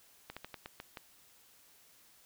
slowing click train, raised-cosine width 0.3 ms, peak -27 dBFS, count 7, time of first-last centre 0.3-0.972 s, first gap 66 ms, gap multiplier 1.21, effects white hiss -63 dBFS RMS until 2.25 s

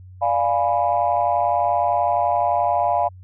sine chord, D diminished seventh, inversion none, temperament equal, 587.3 / 698.5 / 830.6 / 987.8 Hz, D5 / F5 / Ab5 / Cb6, 0 / 0 / 0 / 0 cents, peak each -24 / -19 / -22 / -24 dBFS, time 0.21-3.09 s, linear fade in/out 20 ms, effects tanh soft clip ceiling -7 dBFS + added 92 Hz sine -39 dBFS peak until 3.23 s

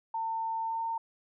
sine tone with pitch glide, 900 to 911 Hz, A5 to A#5, +39 to -40 cents, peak -30 dBFS, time 0.14-0.98 s, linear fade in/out 5 ms, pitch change +21 cents, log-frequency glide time 0.62-0.84 s, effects none

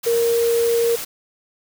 sine tone in noise, 466.2 Hz, A#4, in tune, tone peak -15 dBFS, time 0.06-0.96 s, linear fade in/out 10 ms, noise white, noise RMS -29 dBFS, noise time 0.03-1.05 s, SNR +11 dB, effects none

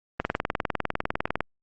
click train, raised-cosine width 0.5 ms, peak -9 dBFS, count 25, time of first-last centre 0.2-1.406 s, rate 19.9 Hz, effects Opus 24 kbps

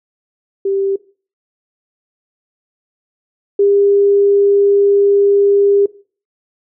sine tone pair in turn, 392 / 401.9 Hz, G4 / G4, 0 / +43 cents, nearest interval unison, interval 43 cents, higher second, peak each -13 / -8 dBFS, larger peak second, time 0.65-0.96 / 3.59-5.86 s, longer second, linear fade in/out 5 ms, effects noise-tail reverb RT60 0.4 s tail -19 dB re dry

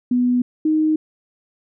sine tone pair in turn, 246.9 / 311.1 Hz, B3 / D#4, 0 / 0 cents, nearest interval major third, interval 400 cents, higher second, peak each -14 dBFS, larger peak neither, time 0.11-0.42 / 0.65-0.96 s, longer neither, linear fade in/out 5 ms, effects none

